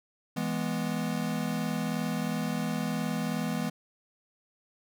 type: chord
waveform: square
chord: E major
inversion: none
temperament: equal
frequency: 164.81 / 207.7 / 246.9 Hz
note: E3 / G#3 / B3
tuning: 0 / 0 / 0 cents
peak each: -34 dBFS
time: 0.36-3.7 s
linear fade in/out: 10 ms
effects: none